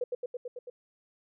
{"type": "tone with echo", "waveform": "sine", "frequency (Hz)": 491.9, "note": "B4", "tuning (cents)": -7, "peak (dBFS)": -27, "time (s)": [0.01, 0.04], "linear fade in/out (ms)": 5, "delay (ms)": 110, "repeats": 6, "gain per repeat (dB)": -2, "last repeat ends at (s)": 0.7, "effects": []}